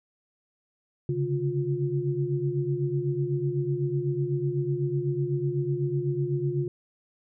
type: tone cluster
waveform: sine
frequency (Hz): 135.6 / 143.6 / 354.4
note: C#3 / D3 / F4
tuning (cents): -38 / -39 / +25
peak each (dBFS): -29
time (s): 1.09-6.68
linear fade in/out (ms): 2
effects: none

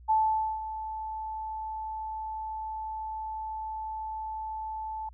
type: tone with ADSR envelope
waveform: sine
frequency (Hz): 874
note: A5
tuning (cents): -12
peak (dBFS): -20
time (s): 0.08-5.09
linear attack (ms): 24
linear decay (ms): 490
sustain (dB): -13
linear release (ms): 3
effects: added 60 Hz sine -48 dBFS peak until 5.13 s

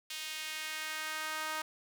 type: tone with high-pass filter sweep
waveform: sawtooth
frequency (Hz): 311.8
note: D#4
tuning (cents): +4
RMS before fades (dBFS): -39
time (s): 0.1-1.62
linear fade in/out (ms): 5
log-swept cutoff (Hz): 3000 to 1100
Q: 1.4
effects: none

